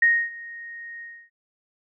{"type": "tone with ADSR envelope", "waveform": "sine", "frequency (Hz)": 1864.7, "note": "A#6", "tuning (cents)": 0, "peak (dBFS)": -13, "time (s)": [0.02, 1.3], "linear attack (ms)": 5, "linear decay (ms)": 270, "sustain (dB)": -22, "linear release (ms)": 290, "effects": []}